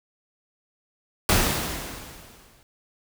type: noise with exponential decay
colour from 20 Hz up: pink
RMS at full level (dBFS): -18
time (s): 1.29-2.63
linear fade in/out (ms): 1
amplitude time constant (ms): 290
effects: none